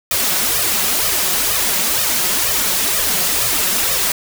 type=noise with flanger; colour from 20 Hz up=white; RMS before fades=-17 dBFS; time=0.11-4.12 s; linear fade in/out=2 ms; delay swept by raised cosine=1.6 to 5.5 ms; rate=2.1 Hz; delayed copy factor=+0.9; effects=none